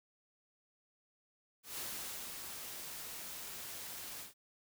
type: noise with ADSR envelope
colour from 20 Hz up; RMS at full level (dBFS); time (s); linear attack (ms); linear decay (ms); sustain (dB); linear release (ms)
white; -42; 1.63-4.34; 140; 580; -4; 140
effects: none